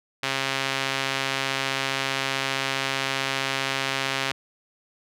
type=tone with band-pass filter; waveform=sawtooth; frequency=135.3 Hz; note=C#3; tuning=42 cents flat; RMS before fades=-27 dBFS; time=0.23-4.32 s; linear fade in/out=5 ms; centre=2800 Hz; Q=0.92; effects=none